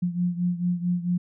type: beating tone pair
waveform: sine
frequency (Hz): 175.6 / 180.1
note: F3 / F#3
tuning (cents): +10 / -46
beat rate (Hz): 4.5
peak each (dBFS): -24 / -28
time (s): 0.02-1.18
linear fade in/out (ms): 10
effects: none